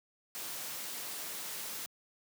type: noise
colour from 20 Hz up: white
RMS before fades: -41 dBFS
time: 0.35-1.86 s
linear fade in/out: 0 ms
effects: high-pass 150 Hz 12 dB/octave